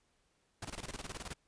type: noise with tremolo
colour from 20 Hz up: pink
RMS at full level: -42 dBFS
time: 0.62-1.34 s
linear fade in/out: 5 ms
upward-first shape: square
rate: 19 Hz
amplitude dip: 80%
effects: pink hiss -75 dBFS RMS until 1.47 s + resampled to 22050 Hz